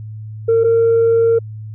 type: tone pair in turn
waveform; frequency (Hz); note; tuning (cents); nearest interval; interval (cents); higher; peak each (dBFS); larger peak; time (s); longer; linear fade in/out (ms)
sine; 456.4 / 459; A#4 / A#4; -37 / -27; unison; 10; second; -8; neither; 0.48-0.64 / 0.64-1.39; second; 10
effects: tanh soft clip ceiling -7 dBFS + added 108 Hz sine -27 dBFS peak until 1.74 s